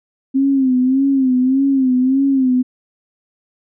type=tone with vibrato; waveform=sine; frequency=263.6 Hz; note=C4; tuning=13 cents sharp; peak=-11 dBFS; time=0.34-2.63 s; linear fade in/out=20 ms; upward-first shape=sine; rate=1.7 Hz; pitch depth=80 cents each way; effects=none